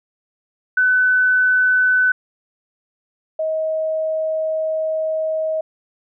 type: tone pair in turn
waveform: sine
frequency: 1505 / 632.8 Hz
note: F#6 / D#5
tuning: +29 / +29 cents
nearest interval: octave + minor third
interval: 1500 cents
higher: first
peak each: -12 / -18 dBFS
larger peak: first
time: 0.77-2.12 / 3.39-5.61 s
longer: second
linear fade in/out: 5 ms
effects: none